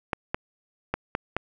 clicks, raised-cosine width 0.5 ms, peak -10 dBFS, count 5, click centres 0.132 / 0.345 / 0.94 / 1.151 / 1.366 s, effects none

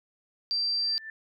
sine tone, 4700 Hz, D8, 1 cent sharp, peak -25 dBFS, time 0.51-0.98 s, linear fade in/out 0 ms
sine tone with exponential growth, 1771 Hz, A6, 11 cents sharp, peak -35 dBFS, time 0.72-1.1 s, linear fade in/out 2 ms, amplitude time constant 82 ms
effects none

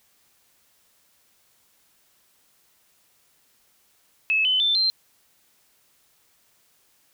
sine tone with pitch steps, 2594 / 3032 / 3544 / 4142 Hz, E7 / F#7 / A7 / C8, -28 / +42 / +12 / -18 cents, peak -18 dBFS, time 4.3-4.9 s, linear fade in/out 0 ms, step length 150 ms, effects white hiss -63 dBFS RMS until 7.13 s

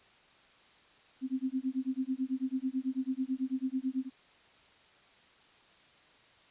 sine tone with tremolo, 261.6 Hz, C4, in tune, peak -27 dBFS, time 1.21-4.1 s, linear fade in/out 50 ms, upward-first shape sine, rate 9.1 Hz, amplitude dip 100%, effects white hiss -61 dBFS RMS until 6.5 s + resampled to 8000 Hz

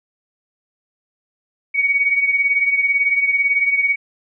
sine beating tone pair, 2243 / 2261 Hz, C#7 / C#7, +20 / +34 cents, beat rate 18 Hz, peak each -15 / -21 dBFS, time 1.74-3.96 s, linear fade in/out 20 ms, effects none

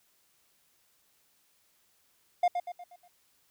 triangle tone with echo, 708 Hz, F5, 23 cents sharp, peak -19 dBFS, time 2.43-2.48 s, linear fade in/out 5 ms, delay 120 ms, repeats 5, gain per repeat -7 dB, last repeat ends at 3.08 s, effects white hiss -69 dBFS RMS until 3.5 s

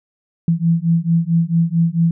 sine beating tone pair, 164.81 / 169.31 Hz, E3 / E3, 0 / +47 cents, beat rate 4.5 Hz, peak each -16 dBFS, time 0.48-2.11 s, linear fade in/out 2 ms, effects none

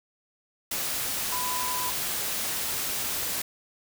sine tone in noise, 998 Hz, B5, 18 cents sharp, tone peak -31 dBFS, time 1.32-1.9 s, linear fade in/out 5 ms, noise white, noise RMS -30 dBFS, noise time 0.71-3.42 s, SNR -4 dB, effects none

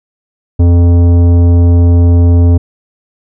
triangle tone with tanh clipping, 86.4 Hz, F2, 18 cents flat, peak -5 dBFS, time 0.59-2.58 s, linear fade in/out 10 ms, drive 17 dB, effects none

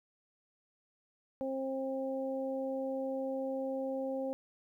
harmonic tone, 266.4 Hz, C4, 31 cents sharp, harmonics 1 / 2 / 3, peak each -38 / -35 / -46 dBFS, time 1.41-4.33 s, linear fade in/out 0 ms, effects 12-bit

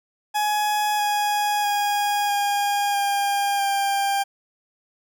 40% pulse tone with pitch steps, 840 / 830.8 / 821.8 / 812.8 / 803.9 / 795.1 Hz, G#5 / G#5 / G#5 / G#5 / G5 / G5, +19 / 0 / -18 / -38 / +43 / +24 cents, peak -19 dBFS, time 0.34-4.24 s, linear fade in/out 20 ms, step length 650 ms, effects none

